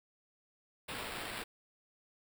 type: noise with sample-and-hold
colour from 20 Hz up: white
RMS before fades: -42 dBFS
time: 0.88-1.44 s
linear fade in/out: 10 ms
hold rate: 6300 Hz
effects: none